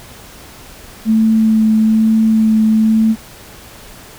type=tone with vibrato; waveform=sine; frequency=220 Hz; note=A3; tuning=in tune; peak=-8 dBFS; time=1.05-3.16 s; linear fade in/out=50 ms; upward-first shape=sine; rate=1.1 Hz; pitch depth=11 cents each way; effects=pink hiss -37 dBFS RMS until 4.18 s